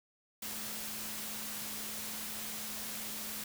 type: tone in noise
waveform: sine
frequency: 214.5 Hz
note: A3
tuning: 44 cents flat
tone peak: -51 dBFS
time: 0.42-3.44 s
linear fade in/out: 5 ms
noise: white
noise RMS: -41 dBFS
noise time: 0.42-3.44 s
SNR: -13 dB
effects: none